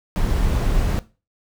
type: noise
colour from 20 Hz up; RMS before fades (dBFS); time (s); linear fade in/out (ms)
brown; -19; 0.16-0.99; 0
effects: noise-tail reverb RT60 0.3 s tail -17 dB re dry